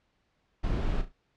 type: noise with echo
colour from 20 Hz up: brown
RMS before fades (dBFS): -28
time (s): 0.63-1.02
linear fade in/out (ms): 10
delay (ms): 35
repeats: 3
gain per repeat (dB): -10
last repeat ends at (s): 1.125
effects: pink hiss -73 dBFS RMS until 1.36 s + low-pass 4000 Hz 12 dB/octave